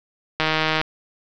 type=click train; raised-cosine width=0.3 ms; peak=-4 dBFS; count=66; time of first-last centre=0.4-0.814 s; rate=157 Hz; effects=resampled to 16000 Hz + 7-bit